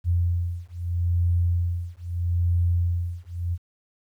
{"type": "beating tone pair", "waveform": "sine", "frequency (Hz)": [86.5, 87.28], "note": ["F2", "F2"], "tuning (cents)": [-16, -1], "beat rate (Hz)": 0.78, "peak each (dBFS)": -24, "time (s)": [0.04, 3.58], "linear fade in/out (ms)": 50, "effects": ["10-bit"]}